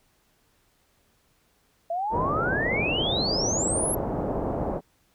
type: exponential sweep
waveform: sine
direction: up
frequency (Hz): 659 to 11490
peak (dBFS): -25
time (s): 1.9-3.95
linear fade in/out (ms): 5
type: low-pass noise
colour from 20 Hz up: white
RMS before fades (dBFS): -28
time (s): 2.1-4.81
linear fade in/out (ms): 50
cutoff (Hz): 720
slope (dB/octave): 24
effects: pink hiss -66 dBFS RMS until 5.14 s